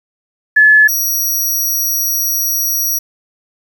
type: tone pair in turn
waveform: sine / 15% pulse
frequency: 1719 / 5757 Hz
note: A6 / F#8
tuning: -41 / -48 cents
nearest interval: octave + major sixth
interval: 2093 cents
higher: second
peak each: -4 / -8 dBFS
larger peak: first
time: 0.56-0.88 / 0.88-2.99 s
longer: second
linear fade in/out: 10 ms
effects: 7-bit